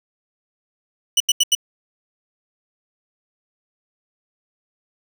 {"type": "tone bursts", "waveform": "25% pulse", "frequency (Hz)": 2960, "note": "F#7", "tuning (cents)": 0, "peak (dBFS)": -9, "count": 4, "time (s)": [1.17, 1.551], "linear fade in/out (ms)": 5, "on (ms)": 33, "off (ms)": 83, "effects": []}